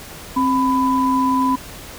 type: tone pair together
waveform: sine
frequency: 264.4 / 998.2 Hz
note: C4 / B5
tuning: +18 / +18 cents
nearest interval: octave + major seventh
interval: 2300 cents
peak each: -17 dBFS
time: 0.36-1.56 s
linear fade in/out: 10 ms
effects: pink hiss -36 dBFS RMS until 1.98 s